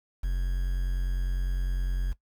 triangle tone with quantisation, 44.94 Hz, F#1, 50 cents flat, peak -23 dBFS, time 0.23-2.13 s, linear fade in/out 10 ms, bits 8, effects noise-tail reverb RT60 0.1 s tail -17 dB re dry

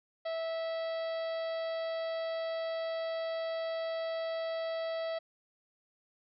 harmonic tone, 654 Hz, E5, 14 cents flat, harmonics 1 / 2 / 3 / 4 / 5 / 6 / 7 / 8, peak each -33 / -47 / -47 / -56 / -51 / -53 / -53 / -63 dBFS, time 0.25-5.19 s, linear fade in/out 10 ms, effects none

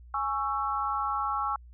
sine chord, C# minor, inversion second, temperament just, 831.5 / 1108.7 / 1330.5 Hz, G#5 / C#6 / E6, +2 / 0 / +16 cents, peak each -32 / -31 / -31 dBFS, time 0.14-1.56 s, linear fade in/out 2 ms, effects added 60 Hz sine -47 dBFS peak until 1.73 s

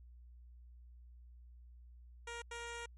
10% pulse tone bursts at uneven times, 470.4 Hz, A#4, 16 cents sharp, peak -35 dBFS, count 2, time 2.27-2.42 / 2.51-2.86 s, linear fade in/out 5 ms, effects added 60 Hz sine -54 dBFS peak until 2.97 s + MP3 48 kbps

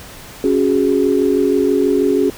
sine chord, C# suspended fourth, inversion none, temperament just, 277.2 / 369.6 / 415.8 Hz, C#4 / F#4 / G#4, 0 / -2 / +2 cents, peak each -16 dBFS, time 0.44-2.3 s, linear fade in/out 2 ms, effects pink hiss -36 dBFS RMS until 2.37 s

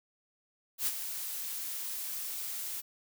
blue noise with ADSR envelope, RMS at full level -29 dBFS, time 0.78-2.82 s, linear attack 87 ms, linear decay 45 ms, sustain -9 dB, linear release 26 ms, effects none

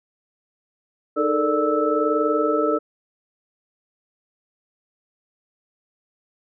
sine tone cluster, 306 / 434.8 / 455.7 / 590 / 1311 Hz, D#4 / A4 / A#4 / D5 / E6, -29 / -21 / -39 / +8 / -10 cents, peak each -24 dBFS, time 1.16-2.79 s, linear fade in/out 20 ms, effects none

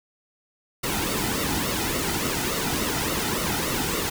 pink noise with flanger, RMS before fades -26 dBFS, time 0.83-4.1 s, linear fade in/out 10 ms, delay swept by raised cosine 1.2 to 1.83 ms, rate 3.5 Hz, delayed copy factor -0.65, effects none

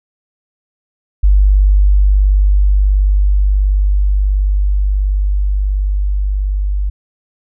sine tone with level ramp, 49.28 Hz, G1, 10 cents sharp, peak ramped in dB -5 to -13 dBFS, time 1.23-6.9 s, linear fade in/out 10 ms, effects none

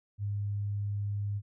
sine tone, 102 Hz, G#2, 31 cents flat, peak -30 dBFS, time 0.18-1.42 s, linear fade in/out 50 ms, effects none

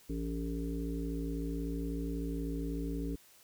harmonic tone, 56.3 Hz, A1, 40 cents sharp, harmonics 1 / 3 / 5 / 7 / 8, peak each -37 / -41 / -38 / -46 / -46 dBFS, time 0.09-3.16 s, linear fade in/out 10 ms, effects white hiss -61 dBFS RMS until 3.43 s

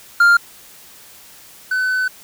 triangle tone pair in turn, 1399 / 1509.9 Hz, F6 / F#6, +3 / +35 cents, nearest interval minor second, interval 132 cents, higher second, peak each -6 / -14 dBFS, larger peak first, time 0.2-0.37 / 1.71-2.08 s, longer second, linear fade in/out 5 ms, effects white hiss -43 dBFS RMS until 2.23 s

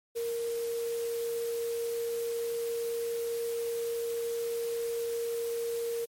sine tone in noise, 466.2 Hz, A#4, in tune, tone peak -30 dBFS, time 0.15-6.06 s, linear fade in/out 20 ms, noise white, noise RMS -45 dBFS, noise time 0.15-6.06 s, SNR +12 dB, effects MP3 64 kbps

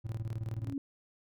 triangle tone with tremolo, 111.3 Hz, A2, 20 cents sharp, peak -30 dBFS, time 0.04-0.74 s, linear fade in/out 20 ms, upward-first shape square, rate 19 Hz, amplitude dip 75%
sine tone with exponential growth, 277.1 Hz, C#4, 1 cent flat, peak -30 dBFS, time 0.49-0.78 s, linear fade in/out 2 ms, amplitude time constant 63 ms
effects none

